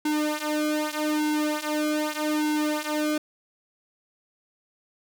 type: tone with flanger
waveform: sawtooth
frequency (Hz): 303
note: D#4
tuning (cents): -46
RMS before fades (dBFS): -26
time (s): 0.05-3.18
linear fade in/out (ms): 5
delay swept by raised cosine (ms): 1.6 to 4.4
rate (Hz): 0.82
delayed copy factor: -0.85
effects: none